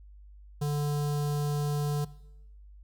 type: tone with notch filter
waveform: square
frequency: 146.5 Hz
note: D3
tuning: 4 cents flat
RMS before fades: -29 dBFS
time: 0.61-2.05 s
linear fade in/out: 10 ms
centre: 2100 Hz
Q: 0.76
effects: noise-tail reverb RT60 0.9 s tail -19 dB re dry + added 50 Hz sine -48 dBFS peak until 2.83 s